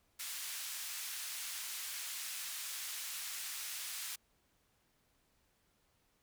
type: band-pass noise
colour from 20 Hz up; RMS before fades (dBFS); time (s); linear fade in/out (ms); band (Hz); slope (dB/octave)
white; -43; 0.19-4.16; 10; 1500 to 13000; 12
effects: pink hiss -75 dBFS RMS until 6.22 s